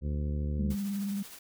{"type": "harmonic tone", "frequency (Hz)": 73.42, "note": "D2", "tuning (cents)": 0, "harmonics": [1, 2, 3, 4, 5, 6, 7], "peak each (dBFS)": [-30, -36, -39, -47, -48, -51, -49], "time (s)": [0.01, 0.76], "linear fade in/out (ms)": 50}
{"type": "tone with vibrato", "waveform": "sine", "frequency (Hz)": 200, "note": "G3", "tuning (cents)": 35, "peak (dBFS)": -30, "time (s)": [0.59, 1.23], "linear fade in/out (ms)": 10, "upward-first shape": "square", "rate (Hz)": 19, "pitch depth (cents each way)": 30}
{"type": "noise with tremolo", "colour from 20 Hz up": "white", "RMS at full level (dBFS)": -46, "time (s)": [0.7, 1.39], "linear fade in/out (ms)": 5, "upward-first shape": "triangle", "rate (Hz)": 13, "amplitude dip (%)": 45}
{"effects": []}